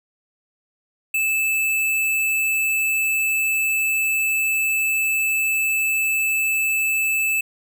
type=tone; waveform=square; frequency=2626 Hz; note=E7; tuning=7 cents flat; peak=-19 dBFS; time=1.14-7.41 s; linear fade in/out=5 ms; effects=none